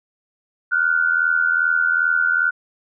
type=tone pair together; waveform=sine; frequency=1414 / 1496.5 Hz; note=F6 / F#6; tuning=+21 / +19 cents; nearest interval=minor second; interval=98 cents; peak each=-18 / -18 dBFS; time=0.71-2.51 s; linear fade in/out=20 ms; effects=none